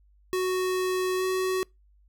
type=tone with pitch glide; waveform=square; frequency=370 to 373.7 Hz; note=F#4 to F#4; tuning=0 to +17 cents; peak=-25 dBFS; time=0.33-1.63 s; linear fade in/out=0 ms; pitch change=+17 cents; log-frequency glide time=1.17-1.23 s; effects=noise-tail reverb RT60 0.2 s tail -26 dB re dry + added 50 Hz sine -57 dBFS peak until 2.08 s